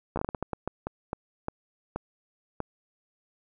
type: slowing click train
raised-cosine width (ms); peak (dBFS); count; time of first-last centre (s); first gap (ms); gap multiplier
1; -16; 15; 0.16-2.603; 13; 1.35
effects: none